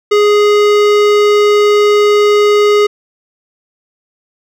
sine tone with hard clipping, 415.3 Hz, G#4, in tune, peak -8 dBFS, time 0.11-2.87 s, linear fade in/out 10 ms, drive 18 dB, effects none

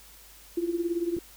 sine tone with tremolo, 342.4 Hz, F4, 34 cents flat, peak -22 dBFS, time 0.57-1.19 s, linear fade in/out 5 ms, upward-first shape triangle, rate 18 Hz, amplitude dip 85%
click, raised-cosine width 3 ms, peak -26 dBFS, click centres 1.167 s
effects added 50 Hz sine -56 dBFS peak until 1.36 s + white hiss -52 dBFS RMS until 1.36 s

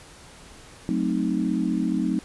sine chord, F# diminished seventh, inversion none, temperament equal, 185 / 220 / 261.6 / 311.1 Hz, F#3 / A3 / C4 / Eb4, 0 / 0 / 0 / 0 cents, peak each -27 dBFS, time 0.89-2.19 s, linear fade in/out 0 ms, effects pink hiss -47 dBFS RMS until 2.24 s + resampled to 24000 Hz

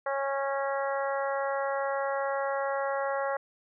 harmonic tone, 275.2 Hz, C#4, 12 cents flat, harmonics 2 / 3 / 4 / 5 / 6 / 7, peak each -30 / -34 / -36 / -38 / -40 / -41 dBFS, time 0.06-3.37 s, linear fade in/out 5 ms, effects none

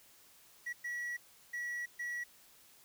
triangle tone bursts at uneven times, 1931 Hz, B6, 39 cents flat, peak -35 dBFS, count 4, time 0.66-0.73 / 0.84-1.17 / 1.53-1.86 / 1.99-2.24 s, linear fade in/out 10 ms, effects white hiss -62 dBFS RMS until 2.84 s

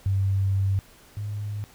sine tone pair in turn, 97.2 / 103.66 Hz, G2 / G#2, -14 / -3 cents, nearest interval minor second, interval 111 cents, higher second, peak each -20 / -28 dBFS, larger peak first, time 0.06-0.79 / 1.17-1.64 s, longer first, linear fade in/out 0 ms, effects pink hiss -53 dBFS RMS until 1.74 s

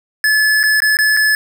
square tone with dropouts, 1722 Hz, A6, 38 cents flat, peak -11 dBFS, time 0.24-1.35 s, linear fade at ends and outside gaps 1 ms, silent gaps 0.631-0.637 / 0.803-0.82 / 0.97-0.988 / 1.167-1.171 s, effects none

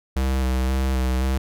square tone with vibrato, 65 Hz, C2, 11 cents flat, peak -20 dBFS, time 0.16-1.38 s, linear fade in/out 5 ms, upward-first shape square, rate 1.9 Hz, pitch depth 21 cents each way, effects none

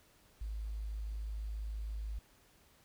sine tone with quantisation, 53.2 Hz, G#1, 42 cents sharp, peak -37 dBFS, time 0.41-2.19 s, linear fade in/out 5 ms, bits 11, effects pink hiss -66 dBFS RMS until 2.84 s

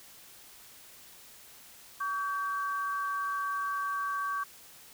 sine tone pair together, 1134.7 / 1568 Hz, C#6 / G6, +40 / 0 cents, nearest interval tritone, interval 560 cents, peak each -31 / -36 dBFS, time 2-4.44 s, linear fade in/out 10 ms, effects white hiss -53 dBFS RMS until 4.93 s

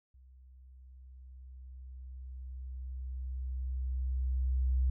sine tone with level ramp, 64.1 Hz, C2, 35 cents flat, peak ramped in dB -55 to -25 dBFS, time 0.14-4.9 s, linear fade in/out 5 ms, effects none

